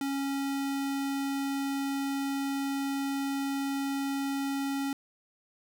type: tone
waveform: square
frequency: 275.9 Hz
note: C#4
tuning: 8 cents flat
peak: -30 dBFS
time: 0.01-4.93 s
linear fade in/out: 2 ms
effects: none